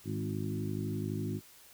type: harmonic tone with a mistuned harmonic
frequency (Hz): 51.91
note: G#1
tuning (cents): 0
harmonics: 2 / 3 / 4 / 5 / 6 / 7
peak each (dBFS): -37 / -39 / -40 / -41 / -42 / -42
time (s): 0.04-1.41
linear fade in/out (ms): 50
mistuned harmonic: 4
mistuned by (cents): -24
effects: white hiss -57 dBFS RMS until 1.73 s